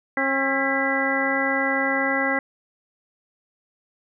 harmonic tone with a mistuned harmonic, 270.4 Hz, C#4, 43 cents flat, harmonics 1 / 2 / 3 / 4 / 5 / 6 / 7, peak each -27 / -27 / -29 / -32 / -31 / -28 / -24 dBFS, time 0.17-2.39 s, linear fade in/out 2 ms, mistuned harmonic 7, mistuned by +77 cents, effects none

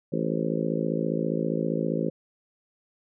harmonic tone with a mistuned harmonic, 55 Hz, A1, in tune, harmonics 3 / 4 / 5 / 6 / 7 / 8 / 9 / 10, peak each -30 / -31 / -32 / -33 / -33 / -34 / -35 / -35 dBFS, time 0.12-2.1 s, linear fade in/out 10 ms, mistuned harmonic 10, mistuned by -51 cents, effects none

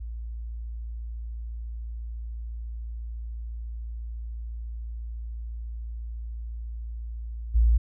sine tone with level steps, 57 Hz, A#1, 38 cents flat, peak -32 / -16 dBFS, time 0-7.78 s, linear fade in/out 10 ms, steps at 7.54 s, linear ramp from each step 20 ms, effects none

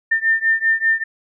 sine beating tone pair, 1800 / 1805.1 Hz, A6 / A6, +39 / +44 cents, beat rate 5.1 Hz, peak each -17 / -18 dBFS, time 0.11-1.04 s, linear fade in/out 10 ms, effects none

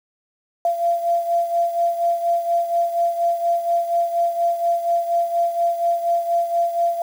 sine beating tone pair, 684 / 688.2 Hz, F5 / F5, -36 / -26 cents, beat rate 4.2 Hz, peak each -18 / -24 dBFS, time 0.65-7.02 s, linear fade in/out 2 ms, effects 7-bit

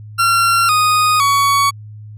40% pulse tone with pitch steps, 1369 / 1241 / 1124.9 Hz, F6 / D#6 / C#6, -35 / -5 / +25 cents, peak -10 dBFS, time 0.18-1.71 s, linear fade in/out 20 ms, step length 510 ms, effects added 106 Hz sine -31 dBFS peak until 2.17 s + resampled to 32000 Hz

